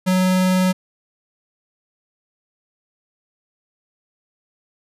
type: tone with vibrato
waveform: square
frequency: 185 Hz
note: F#3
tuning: in tune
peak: -15 dBFS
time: 0.06-0.73 s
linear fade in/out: 20 ms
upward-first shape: triangle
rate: 20 Hz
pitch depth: 14 cents each way
effects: resampled to 32000 Hz